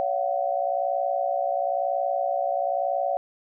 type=tone cluster; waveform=sine; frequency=562 / 690 / 751 Hz; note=C#5 / F5 / F#5; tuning=+24 / -21 / +26 cents; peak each=-27 dBFS; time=0-3.17 s; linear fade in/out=0 ms; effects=none